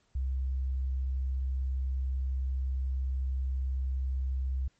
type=tone; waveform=sine; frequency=65.5 Hz; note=C2; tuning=2 cents sharp; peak=-28 dBFS; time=0.15-4.68 s; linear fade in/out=5 ms; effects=pink hiss -71 dBFS RMS until 4.79 s + MP3 32 kbps